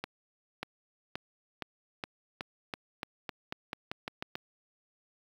accelerating click train, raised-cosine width 0.3 ms, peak -19 dBFS, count 15, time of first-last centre 0.04-4.354 s, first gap 590 ms, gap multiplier 0.89, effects high-pass 60 Hz 12 dB/octave + 8-bit

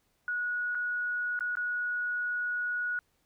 sine tone with dropouts, 1459 Hz, F#6, 25 cents flat, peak -29 dBFS, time 0.28-2.99 s, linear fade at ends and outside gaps 1 ms, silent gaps 0.748-0.752 / 1.391-1.407 / 1.554-1.57 s, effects pink hiss -73 dBFS RMS until 3.25 s

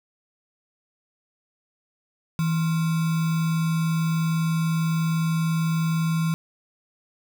sine tone with sample-and-hold, 163.1 Hz, E3, 18 cents flat, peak -20 dBFS, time 2.39-6.34 s, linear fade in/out 0 ms, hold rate 1225 Hz, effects none

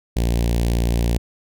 sawtooth tone with notch filter, 58.27 Hz, A#1, in tune, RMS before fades -19 dBFS, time 0.16-1.18 s, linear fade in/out 10 ms, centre 1300 Hz, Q 0.69, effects none

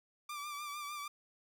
sawtooth tone with vibrato, 1174.7 Hz, D6, in tune, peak -37 dBFS, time 0.29-1.08 s, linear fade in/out 5 ms, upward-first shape triangle, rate 6.6 Hz, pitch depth 52 cents each way, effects none

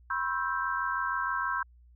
sine chord, C major seventh, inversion third, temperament equal with one note detuned, 987.8 / 1074.1 / 1318.5 / 1568 Hz, B5 / C6 / E6 / G6, 0 / +45 / 0 / 0 cents, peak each -35 / -33 / -35 / -32 dBFS, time 0.1-1.63 s, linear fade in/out 5 ms, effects added 60 Hz sine -54 dBFS peak until 1.95 s

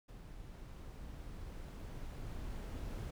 brown noise with level ramp, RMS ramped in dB -51 to -42 dBFS, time 0.08-3.11 s, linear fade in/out 10 ms, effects none

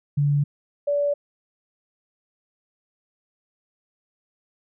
sine tone pair in turn, 144.1 / 576.4 Hz, D3 / D5, -33 / -33 cents, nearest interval 2 octaves, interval 2400 cents, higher second, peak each -17 / -19 dBFS, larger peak first, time 0.17-0.44 / 0.87-1.14 s, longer neither, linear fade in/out 10 ms, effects none

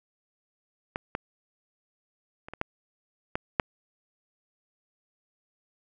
clicks, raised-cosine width 0.5 ms, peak -15 / -14 / -26 / -23 / -12 / -13 / -6 dBFS, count 7, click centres 0.959 / 1.151 / 2.485 / 2.536 / 2.614 / 3.355 / 3.598 s, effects none

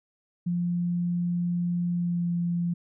sine tone with pitch glide, 174.61 to 172.7 Hz, F3 to F3, 0 to -19 cents, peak -24 dBFS, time 0.46-2.74 s, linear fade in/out 10 ms, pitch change -19 cents, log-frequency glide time 1.92-2.31 s, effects none

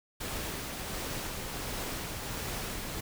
pink noise with tremolo, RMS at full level -36 dBFS, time 0.2-3.01 s, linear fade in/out 10 ms, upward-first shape sine, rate 1.4 Hz, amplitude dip 25%, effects none

